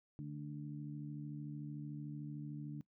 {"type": "harmonic tone", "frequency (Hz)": 73.42, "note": "D2", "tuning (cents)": 0, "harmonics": [2, 3, 4], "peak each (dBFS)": [-44, -51, -48], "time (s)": [0.19, 2.81], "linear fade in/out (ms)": 0, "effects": ["noise-tail reverb RT60 0.1 s tail -21 dB re dry"]}